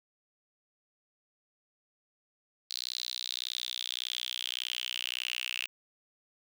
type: tone with high-pass filter sweep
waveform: sawtooth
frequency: 61.74 Hz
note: B1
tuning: in tune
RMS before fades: -37 dBFS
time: 2.7-5.67 s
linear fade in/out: 0 ms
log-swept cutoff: 4200 to 2700 Hz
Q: 6.7
effects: none